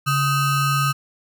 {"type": "ring-modulated tone", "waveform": "square", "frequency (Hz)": 698.5, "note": "F5", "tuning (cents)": 0, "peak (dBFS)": -15, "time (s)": [0.06, 0.93], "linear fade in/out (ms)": 20, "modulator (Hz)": 559, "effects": []}